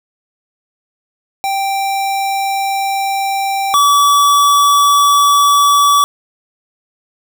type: tone pair in turn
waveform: square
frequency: 784 / 1146.1 Hz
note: G5 / D6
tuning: 0 / -43 cents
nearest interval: perfect fifth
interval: 657 cents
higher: second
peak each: -15 / -8 dBFS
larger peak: second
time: 1.44-3.74 / 3.74-6.04 s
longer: neither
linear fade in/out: 0 ms
effects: none